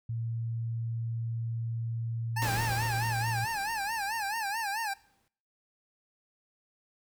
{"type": "tone", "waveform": "sine", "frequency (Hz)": 115, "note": "A#2", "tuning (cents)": -23, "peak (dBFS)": -31, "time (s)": [0.09, 3.45], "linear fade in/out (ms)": 5}
{"type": "tone with vibrato", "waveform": "25% pulse", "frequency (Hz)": 851, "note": "G#5", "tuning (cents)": 42, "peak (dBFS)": -27, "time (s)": [2.36, 4.94], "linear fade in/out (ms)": 10, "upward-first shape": "sine", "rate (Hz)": 4.6, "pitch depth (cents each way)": 140}
{"type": "noise with exponential decay", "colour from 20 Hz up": "pink", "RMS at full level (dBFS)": -34, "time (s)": [2.42, 5.28], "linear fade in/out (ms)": 0, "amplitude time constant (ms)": 620}
{"effects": ["noise-tail reverb RT60 0.6 s tail -21 dB re dry"]}